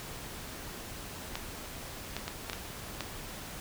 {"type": "clicks", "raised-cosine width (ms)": 0.2, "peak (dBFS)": -17, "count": 6, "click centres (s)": [1.355, 2.166, 2.28, 2.498, 2.532, 3.007], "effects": ["pink hiss -43 dBFS RMS until 3.6 s"]}